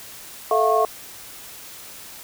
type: tone cluster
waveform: sine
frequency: 438.1 / 660 / 707 / 1092 Hz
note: A4 / E5 / F5 / C#6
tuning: -7 / +2 / +21 / -26 cents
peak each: -21 dBFS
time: 0.51-0.85 s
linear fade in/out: 2 ms
effects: white hiss -40 dBFS RMS until 2.23 s